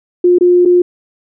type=tone with dropouts; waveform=sine; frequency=355.5 Hz; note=F4; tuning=31 cents sharp; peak=-5 dBFS; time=0.24-0.82 s; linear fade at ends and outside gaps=5 ms; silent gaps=0.385-0.409 / 0.652-0.657 s; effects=none